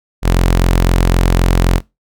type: tone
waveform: sawtooth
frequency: 43.88 Hz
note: F1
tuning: 9 cents sharp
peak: -5 dBFS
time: 0.22-1.81 s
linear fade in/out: 50 ms
effects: noise-tail reverb RT60 0.2 s tail -21 dB re dry